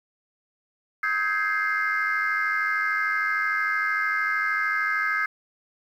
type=chord; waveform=sine; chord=Ab major seventh; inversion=second; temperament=equal with one note detuned; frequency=1269.9 / 1568 / 1661.2 / 2093 Hz; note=Eb6 / G6 / Ab6 / C7; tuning=+35 / 0 / 0 / 0 cents; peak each=-27 dBFS; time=1.03-5.26 s; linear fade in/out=5 ms; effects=tanh soft clip ceiling -15 dBFS + 9-bit